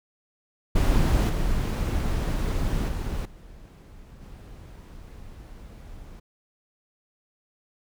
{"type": "noise with level steps", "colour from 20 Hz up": "brown", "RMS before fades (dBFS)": [-20, -25, -29, -46, -43], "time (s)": [0.75, 6.2], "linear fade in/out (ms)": 10, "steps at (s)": [1.29, 2.88, 3.25, 4.21], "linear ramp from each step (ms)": 5, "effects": []}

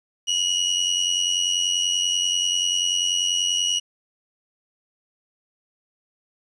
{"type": "tone with amplitude modulation", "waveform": "30% pulse", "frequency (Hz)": 2904, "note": "F#7", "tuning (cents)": -33, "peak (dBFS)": -14, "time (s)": [0.27, 3.8], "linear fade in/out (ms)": 20, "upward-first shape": "sine", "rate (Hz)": 90.3, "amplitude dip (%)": 60, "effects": ["resampled to 24000 Hz", "9-bit"]}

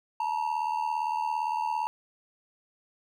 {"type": "ring-modulated tone", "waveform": "triangle", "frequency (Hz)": 911, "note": "A#5", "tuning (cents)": -40, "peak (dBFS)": -22, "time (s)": [0.2, 1.87], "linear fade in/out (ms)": 0, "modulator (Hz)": 38.8, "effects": []}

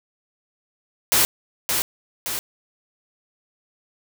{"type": "noise with echo", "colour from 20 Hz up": "white", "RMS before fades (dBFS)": -17, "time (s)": [1.12, 1.25], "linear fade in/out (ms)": 0, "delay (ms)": 570, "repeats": 2, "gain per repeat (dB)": -5, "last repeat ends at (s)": 2.39, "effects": []}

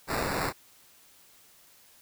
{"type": "noise with sample-and-hold", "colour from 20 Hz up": "white", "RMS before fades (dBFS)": -30, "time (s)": [0.07, 0.53], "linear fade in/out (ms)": 50, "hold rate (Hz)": 3150, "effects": ["white hiss -58 dBFS RMS until 2.01 s"]}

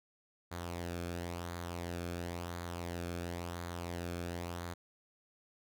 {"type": "tone with flanger", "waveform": "sawtooth", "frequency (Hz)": 86.5, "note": "F2", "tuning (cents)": -16, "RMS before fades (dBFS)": -41, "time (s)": [0.51, 4.74], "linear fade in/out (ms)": 10, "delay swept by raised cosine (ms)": [0.36, 1.04], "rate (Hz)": 0.96, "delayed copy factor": -0.5, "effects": []}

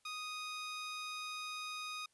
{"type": "tone", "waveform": "15% pulse", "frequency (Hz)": 1244.5, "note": "D#6", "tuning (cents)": 0, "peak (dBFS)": -35, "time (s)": [0.05, 2.06], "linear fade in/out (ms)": 5, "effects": ["white hiss -75 dBFS RMS until 2.13 s", "resampled to 24000 Hz"]}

